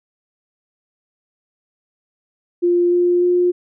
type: tone with pitch steps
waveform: sine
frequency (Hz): 350 / 352.8 / 355.7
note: F4 / F4 / F4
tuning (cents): +4 / +18 / +32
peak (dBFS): -12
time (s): 2.62-3.52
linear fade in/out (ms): 20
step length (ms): 300
effects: none